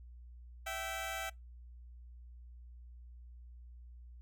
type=tone pair together; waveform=15% pulse; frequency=659.3 / 772.9 Hz; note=E5 / G5; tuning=0 / -25 cents; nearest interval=minor third; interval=275 cents; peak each=-35 / -34 dBFS; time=0.66-1.3 s; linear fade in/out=10 ms; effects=noise-tail reverb RT60 0.2 s tail -25 dB re dry + added 60 Hz sine -50 dBFS peak until 4.21 s